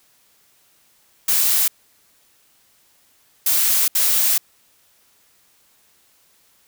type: noise bursts at uneven times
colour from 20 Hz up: blue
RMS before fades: -17 dBFS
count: 3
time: 1.28-1.68 / 3.46-3.88 / 3.95-4.38 s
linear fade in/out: 5 ms
effects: white hiss -58 dBFS RMS until 6.67 s